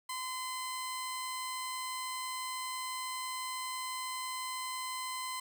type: tone pair together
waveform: sawtooth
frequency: 1026 / 4104 Hz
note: C6 / C8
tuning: -34 / -34 cents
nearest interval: 2 octaves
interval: 2400 cents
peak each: -34 / -38 dBFS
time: 0.09-5.4 s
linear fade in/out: 5 ms
effects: none